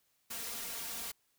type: noise with comb filter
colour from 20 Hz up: white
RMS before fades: -41 dBFS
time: 0.3-1.12 s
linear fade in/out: 10 ms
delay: 4.3 ms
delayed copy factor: +0.75
effects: white hiss -75 dBFS RMS until 1.38 s